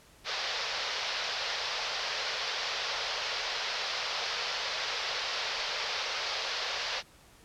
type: band-pass noise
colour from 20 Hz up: white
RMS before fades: -34 dBFS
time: 0.24-7.03 s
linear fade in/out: 50 ms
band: 440 to 5300 Hz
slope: 48 dB/octave
effects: pink hiss -58 dBFS RMS until 7.44 s + low-pass 12000 Hz 12 dB/octave